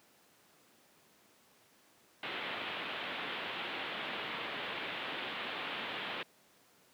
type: low-pass noise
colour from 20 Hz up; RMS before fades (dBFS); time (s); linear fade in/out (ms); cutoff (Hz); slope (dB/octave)
white; -40; 2.23-6.23; 2; 3500; 48
effects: pink hiss -65 dBFS RMS until 6.93 s + high-pass 200 Hz 12 dB/octave